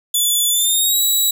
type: tone with pitch glide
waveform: 10% pulse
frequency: 3463 to 3887 Hz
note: A7 to B7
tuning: -28 to -28 cents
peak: -7 dBFS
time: 0.14-1.31 s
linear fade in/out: 5 ms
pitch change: +200 cents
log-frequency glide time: 0.49-1.01 s
effects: none